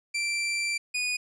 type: tone pair in turn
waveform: sawtooth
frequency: 2349 / 2475 Hz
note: D7 / D#7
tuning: 0 / -10 cents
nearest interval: minor second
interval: 90 cents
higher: second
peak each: -23 dBFS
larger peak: neither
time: 0.14-0.78 / 0.94-1.17 s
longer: first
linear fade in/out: 10 ms
effects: resampled to 22050 Hz